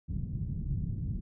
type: low-pass noise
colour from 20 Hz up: white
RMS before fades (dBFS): -34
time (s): 0.08-1.21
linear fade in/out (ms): 20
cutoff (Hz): 160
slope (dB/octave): 24
effects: none